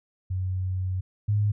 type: tone pair in turn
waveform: sine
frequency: 92.9 / 103.99 Hz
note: F#2 / G#2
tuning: +7 / +3 cents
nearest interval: major second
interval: 196 cents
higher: second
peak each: -25 / -20 dBFS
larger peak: second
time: 0.3-1.01 / 1.28-1.52 s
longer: first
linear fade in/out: 10 ms
effects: none